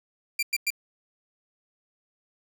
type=tone bursts; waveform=sawtooth; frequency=2369 Hz; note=D7; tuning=14 cents sharp; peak=-20 dBFS; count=3; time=0.39-0.704 s; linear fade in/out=5 ms; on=38 ms; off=100 ms; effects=none